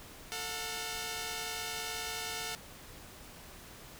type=tone pair together; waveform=5% pulse; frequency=445.1 / 722 Hz; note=A4 / F#5; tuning=+20 / -43 cents; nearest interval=minor sixth; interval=837 cents; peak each=-28 dBFS; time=0.32-2.55 s; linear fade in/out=0 ms; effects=pink hiss -51 dBFS RMS until 3.99 s